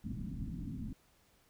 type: low-pass noise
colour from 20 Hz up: white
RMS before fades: -41 dBFS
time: 0.04-0.93 s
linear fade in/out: 2 ms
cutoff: 260 Hz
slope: 48 dB/octave
effects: pink hiss -69 dBFS RMS until 1.49 s